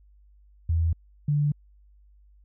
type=tone pair in turn; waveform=sine; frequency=82.4 / 146.56 Hz; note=E2 / D3; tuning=0 / -3 cents; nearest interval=minor seventh; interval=997 cents; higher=second; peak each=-20 dBFS; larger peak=neither; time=0.69-0.93 / 1.28-1.52 s; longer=neither; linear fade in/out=5 ms; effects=added 50 Hz sine -53 dBFS peak until 2.44 s